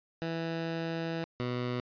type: tone pair in turn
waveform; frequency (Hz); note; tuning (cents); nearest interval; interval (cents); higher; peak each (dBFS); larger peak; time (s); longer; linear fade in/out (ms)
15% pulse; 164.81 / 123.47; E3 / B2; 0 / 0; perfect fourth; 500; first; -26 / -25; second; 0.22-1.24 / 1.4-1.8; first; 0
effects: resampled to 11025 Hz